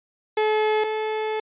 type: tone pair in turn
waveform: 30% pulse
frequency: 430 / 433.5 Hz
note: A4 / A4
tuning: -40 / -26 cents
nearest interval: unison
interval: 14 cents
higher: second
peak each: -16 / -21 dBFS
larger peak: first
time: 0.37-0.84 / 0.84-1.4 s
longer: second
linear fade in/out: 5 ms
effects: resampled to 8000 Hz